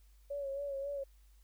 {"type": "tone with vibrato", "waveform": "sine", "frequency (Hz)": 558, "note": "C#5", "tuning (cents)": 11, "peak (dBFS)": -36, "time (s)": [0.3, 1.04], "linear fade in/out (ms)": 10, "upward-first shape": "sine", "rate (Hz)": 3.7, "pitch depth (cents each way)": 44, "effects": ["added 50 Hz sine -59 dBFS peak until 1.43 s", "white hiss -73 dBFS RMS until 1.43 s"]}